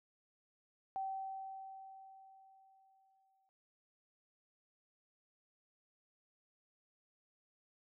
sine tone with exponential decay, 771 Hz, G5, 29 cents flat, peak -36 dBFS, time 0.96-3.49 s, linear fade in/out 0 ms, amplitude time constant 550 ms, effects none

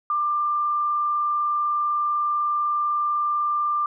sine tone with vibrato, 1188 Hz, D6, 20 cents sharp, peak -20 dBFS, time 0.1-3.86 s, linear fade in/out 2 ms, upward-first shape sine, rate 20 Hz, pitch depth 14 cents each way, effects none

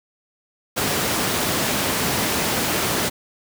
pink high-pass noise, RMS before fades -22 dBFS, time 0.76-3.1 s, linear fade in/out 20 ms, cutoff 130 Hz, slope 12 dB/octave, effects none

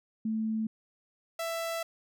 sine / sawtooth tone pair in turn, 220 / 663.5 Hz, A3 / E5, 0 / +11 cents, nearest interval octave + perfect fifth, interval 1911 cents, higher second, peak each -28 dBFS, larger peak neither, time 0.25-0.67 / 1.39-1.83 s, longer second, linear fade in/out 5 ms, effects none

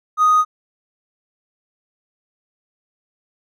triangle tone with hard clipping, 1244.5 Hz, D#6, in tune, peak -11 dBFS, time 0.17-0.45 s, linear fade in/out 50 ms, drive 4 dB, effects none

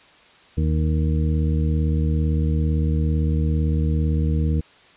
harmonic tone, 77.78 Hz, D#2, in tune, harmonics 1 / 2 / 3 / 4 / 6, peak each -19 / -23 / -29 / -31 / -34 dBFS, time 0.57-4.61 s, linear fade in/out 10 ms, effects white hiss -51 dBFS RMS until 4.96 s + resampled to 8000 Hz

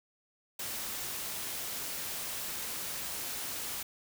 white noise, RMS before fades -38 dBFS, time 0.59-3.83 s, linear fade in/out 5 ms, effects none

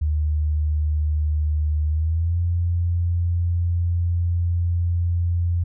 sine tone with pitch glide, 76.1 to 86.41 Hz, D#2 to F2, -38 to -18 cents, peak -18 dBFS, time 0.01-5.64 s, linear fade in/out 10 ms, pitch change +220 cents, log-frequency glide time 1.87-2.38 s, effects none

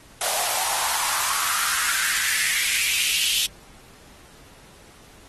white noise with high-pass filter sweep, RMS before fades -23 dBFS, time 0.21-3.46 s, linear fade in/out 2 ms, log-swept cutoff 630 to 3200 Hz, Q 3.9, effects pink hiss -50 dBFS RMS until 5.28 s + AAC 32 kbps

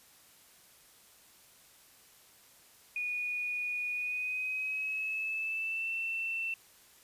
sine tone with pitch glide, 2459 to 2682 Hz, D#7 to E7, -21 to +29 cents, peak -32 dBFS, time 2.96-6.54 s, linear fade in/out 2 ms, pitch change +150 cents, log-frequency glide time 3.92-5.93 s, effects white hiss -60 dBFS RMS until 7.03 s + resampled to 32000 Hz

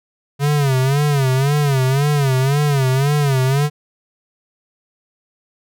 square tone with vibrato, 138.59 Hz, C#3, in tune, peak -14 dBFS, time 0.39-3.7 s, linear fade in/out 50 ms, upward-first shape sine, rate 1.9 Hz, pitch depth 120 cents each way, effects none

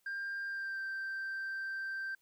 sine tone with pitch glide, 1595 to 1566.7 Hz, G6 to G6, +30 to -1 cents, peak -34 dBFS, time 0.06-2.15 s, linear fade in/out 5 ms, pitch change -31 cents, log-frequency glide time 0.47-0.81 s, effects tanh soft clip ceiling -35 dBFS + white hiss -75 dBFS RMS until 2.21 s

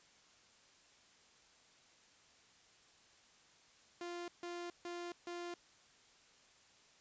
sawtooth tone bursts, 348.2 Hz, F4, 5 cents flat, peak -39 dBFS, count 4, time 4.01-5.54 s, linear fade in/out 2 ms, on 270 ms, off 150 ms, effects white hiss -66 dBFS RMS until 7 s + resampled to 16000 Hz

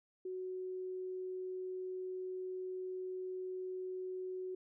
sine tone, 370.6 Hz, F#4, 3 cents sharp, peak -39 dBFS, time 0.25-4.55 s, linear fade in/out 5 ms, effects none

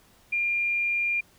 sine tone, 2400 Hz, D7, 37 cents sharp, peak -23 dBFS, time 0.32-1.21 s, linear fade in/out 10 ms, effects pink hiss -59 dBFS RMS until 1.38 s

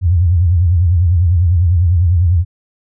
sine tone with vibrato, 87.31 Hz, F2, in tune, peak -8 dBFS, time 0.01-2.45 s, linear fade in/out 50 ms, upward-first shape sine, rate 10 Hz, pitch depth 140 cents each way, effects none

